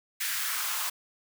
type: noise with high-pass filter sweep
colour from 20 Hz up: white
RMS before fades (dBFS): -31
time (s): 0.2-0.9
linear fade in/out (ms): 10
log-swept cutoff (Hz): 1800 to 970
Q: 2.2
effects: none